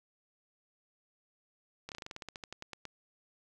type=slowing click train; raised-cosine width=0.2 ms; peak=-25 dBFS; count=16; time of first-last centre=1.89-2.853 s; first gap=28 ms; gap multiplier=1.11; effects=none